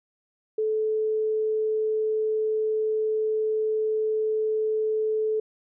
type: tone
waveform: sine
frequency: 434.3 Hz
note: A4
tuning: 23 cents flat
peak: -22 dBFS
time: 0.58-5.4 s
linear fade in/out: 5 ms
effects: none